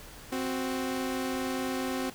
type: tone pair together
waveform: sawtooth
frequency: 261.4 / 370 Hz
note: C4 / F#4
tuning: -1 / 0 cents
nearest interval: tritone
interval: 601 cents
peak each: -27 / -32 dBFS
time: 0.32-2.1 s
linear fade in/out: 5 ms
effects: pink hiss -48 dBFS RMS until 2.14 s